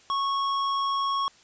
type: tone with tanh clipping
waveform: sine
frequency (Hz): 1103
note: C#6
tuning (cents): -9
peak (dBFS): -26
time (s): 0.1-1.28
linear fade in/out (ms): 0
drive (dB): 16
effects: white hiss -56 dBFS RMS until 1.43 s + resampled to 16000 Hz